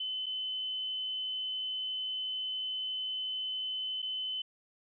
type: tone with dropouts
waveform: sine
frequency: 3037 Hz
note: F#7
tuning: 44 cents sharp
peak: -33 dBFS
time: 0-4.42 s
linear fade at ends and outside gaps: 5 ms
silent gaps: 0.26-0.264 / 4.02-4.026 s
effects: none